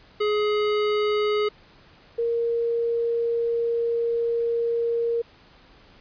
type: tone pair in turn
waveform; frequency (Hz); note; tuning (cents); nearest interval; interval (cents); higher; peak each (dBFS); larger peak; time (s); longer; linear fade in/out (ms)
square / sine; 420 / 466.5; G#4 / A#4; +19 / +1; major second; 182; second; -21; neither; 0.2-1.49 / 2.18-5.22; second; 10
effects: pink hiss -53 dBFS RMS until 6 s + resampled to 11025 Hz